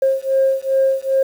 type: beating tone pair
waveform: sine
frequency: 534 / 536.5 Hz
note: C5 / C5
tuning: +35 / +43 cents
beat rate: 2.5 Hz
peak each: -16 dBFS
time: 0.02-1.23 s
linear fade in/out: 5 ms
effects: tanh soft clip ceiling -7 dBFS + 7-bit